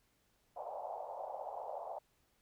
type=band-pass noise; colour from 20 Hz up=pink; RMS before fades=-44 dBFS; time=0.56-1.99 s; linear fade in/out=10 ms; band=560 to 880 Hz; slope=48 dB/octave; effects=pink hiss -75 dBFS RMS until 2.41 s